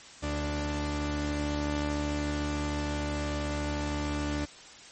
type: tone pair together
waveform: sawtooth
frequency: 73.42 / 294 Hz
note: D2 / D4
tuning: 0 / +2 cents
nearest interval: 2 octaves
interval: 2402 cents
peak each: -28 / -28 dBFS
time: 0.22-4.46 s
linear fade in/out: 20 ms
effects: white hiss -49 dBFS RMS until 4.91 s + MP3 32 kbps